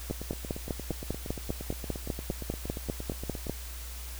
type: two click trains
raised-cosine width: 2 ms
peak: -24 / -17 dBFS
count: 30 / 18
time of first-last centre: 0.1-3.468 / 0.11-3.496 s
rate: 8.61 / 5.02 Hz
effects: added 60 Hz sine -39 dBFS peak until 4.19 s + white hiss -45 dBFS RMS until 4.19 s